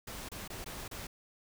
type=noise with dropouts; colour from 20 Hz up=pink; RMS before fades=-43 dBFS; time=0.07-1.07 s; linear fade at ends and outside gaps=5 ms; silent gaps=0.288-0.316 / 0.478-0.5 / 0.644-0.66 / 0.88-0.912 s; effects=none